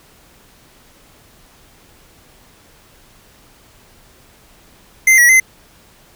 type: tone with pitch steps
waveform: square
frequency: 2078 / 1926 / 2060 Hz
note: C7 / B6 / C7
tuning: -12 / -44 / -28 cents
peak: -7 dBFS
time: 5.07-5.4 s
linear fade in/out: 5 ms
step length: 110 ms
effects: pink hiss -48 dBFS RMS until 6.15 s